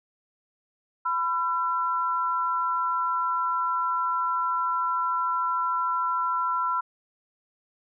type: tone pair together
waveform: sine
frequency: 1000 / 1353.3 Hz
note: B5 / E6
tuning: +21 / +45 cents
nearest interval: perfect fourth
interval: 524 cents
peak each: -26 dBFS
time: 1.05-6.81 s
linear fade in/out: 10 ms
effects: none